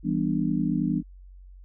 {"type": "chord", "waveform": "sine", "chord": "E minor seventh", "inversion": "none", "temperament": "just", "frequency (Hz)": [164.81, 197.78, 247.2, 296.7], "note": ["E3", "G3", "B3", "D4"], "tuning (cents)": [0, 16, 2, 18], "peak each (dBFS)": -28, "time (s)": [0.03, 1.03], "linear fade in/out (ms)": 50, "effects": ["added 46 Hz sine -44 dBFS peak until 1.64 s"]}